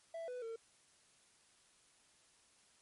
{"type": "tone with pitch steps", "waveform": "triangle", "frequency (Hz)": [662, 497.3, 454.2], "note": ["E5", "B4", "A#4"], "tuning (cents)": [7, 12, -45], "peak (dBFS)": -40, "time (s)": [0.14, 0.56], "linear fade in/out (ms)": 5, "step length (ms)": 140, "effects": ["white hiss -69 dBFS RMS until 2.81 s", "MP3 48 kbps"]}